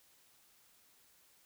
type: silence
effects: white hiss -67 dBFS RMS until 1.45 s